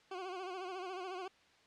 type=tone with vibrato; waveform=20% pulse; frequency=370 Hz; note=F#4; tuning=in tune; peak=-36 dBFS; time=0.11-1.28 s; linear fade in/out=5 ms; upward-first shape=sine; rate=14 Hz; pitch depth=77 cents each way; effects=white hiss -66 dBFS RMS until 1.66 s + low-pass 4000 Hz 12 dB/octave